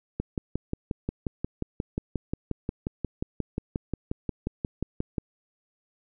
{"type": "click train", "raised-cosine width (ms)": 3, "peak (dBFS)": -15, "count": 29, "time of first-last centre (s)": [0.2, 5.182], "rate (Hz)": 5.62, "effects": []}